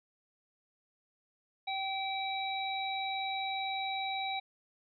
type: harmonic tone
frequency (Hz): 773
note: G5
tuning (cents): -24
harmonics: 1 / 3 / 5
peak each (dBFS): -35 / -39 / -39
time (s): 1.67-4.4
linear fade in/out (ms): 10
effects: none